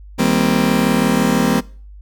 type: chord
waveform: 35% pulse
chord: C minor seventh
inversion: first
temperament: just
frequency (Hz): 156.98 / 196.22 / 235.5 / 261.6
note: Eb3 / G3 / Bb3 / C4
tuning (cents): +16 / +2 / +18 / 0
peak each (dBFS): -20 / -17 / -16 / -17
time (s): 0.18-1.61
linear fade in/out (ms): 20
effects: noise-tail reverb RT60 0.4 s tail -21 dB re dry + added 50 Hz sine -35 dBFS peak until 2.01 s